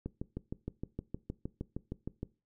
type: click train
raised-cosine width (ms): 3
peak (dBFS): -24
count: 15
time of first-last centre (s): 0.06-2.231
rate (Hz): 6.45
effects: noise-tail reverb RT60 0.3 s tail -20 dB re dry